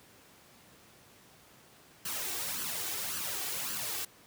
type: noise with flanger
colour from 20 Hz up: white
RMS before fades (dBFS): -36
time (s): 2.05-4.05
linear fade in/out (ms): 5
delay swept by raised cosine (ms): 0.66 to 2.66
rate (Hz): 1.8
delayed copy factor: +0.65
effects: pink hiss -58 dBFS RMS until 4.26 s + high-pass 100 Hz 12 dB/octave